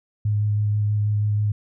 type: tone with vibrato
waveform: sine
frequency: 104.7 Hz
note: G#2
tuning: 15 cents sharp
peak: -18 dBFS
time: 0.25-1.52 s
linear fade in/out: 5 ms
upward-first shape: square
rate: 6.2 Hz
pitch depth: 10 cents each way
effects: none